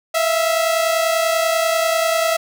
sawtooth tone pair together, 651.8 / 682 Hz, E5 / F5, -20 / -41 cents, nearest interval minor second, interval 79 cents, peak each -13 / -18 dBFS, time 0.14-2.37 s, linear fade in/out 10 ms, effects none

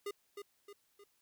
square tone with echo, 406.5 Hz, G#4, 37 cents flat, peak -38 dBFS, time 0.06-0.11 s, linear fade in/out 5 ms, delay 310 ms, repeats 3, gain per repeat -6 dB, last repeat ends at 1.04 s, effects white hiss -75 dBFS RMS until 1.21 s

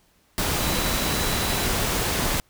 sine tone in noise, 3947 Hz, B7, 2 cents flat, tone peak -34 dBFS, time 0.61-1.66 s, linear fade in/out 0 ms, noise pink, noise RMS -24 dBFS, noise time 0.38-2.4 s, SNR -13 dB, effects pink hiss -62 dBFS RMS until 2.49 s

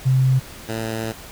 sine / 10% pulse tone pair in turn, 130.81 / 111.91 Hz, C3 / A2, 0 / +30 cents, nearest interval minor third, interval 270 cents, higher first, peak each -13 / -16 dBFS, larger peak first, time 0.05-0.4 / 0.68-1.13 s, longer second, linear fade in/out 20 ms, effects pink hiss -39 dBFS RMS until 1.31 s

